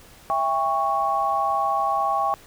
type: chord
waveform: sine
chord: C# diminished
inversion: first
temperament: equal with one note detuned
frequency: 659.3 / 800.5 / 1108.7 Hz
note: E5 / G5 / C#6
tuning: 0 / +36 / 0 cents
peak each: -28 / -23 / -23 dBFS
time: 0.3-2.34 s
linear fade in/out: 0 ms
effects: pink hiss -49 dBFS RMS until 2.46 s